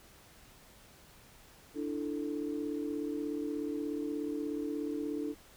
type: chord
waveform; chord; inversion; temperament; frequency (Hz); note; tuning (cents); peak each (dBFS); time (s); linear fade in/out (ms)
sine; D suspended second; none; just; 293.7 / 330.4 / 440.5; D4 / E4 / A4; 0 / +4 / +2; -35 / -39 / -39; 1.74-5.35; 50
effects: tanh soft clip ceiling -24 dBFS + pink hiss -58 dBFS RMS until 5.56 s